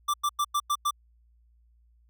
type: tone bursts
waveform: square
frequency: 1174.7 Hz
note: D6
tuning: in tune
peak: -24 dBFS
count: 6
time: 0.08-0.909 s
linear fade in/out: 10 ms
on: 59 ms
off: 95 ms
effects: added 58 Hz sine -59 dBFS peak until 2.09 s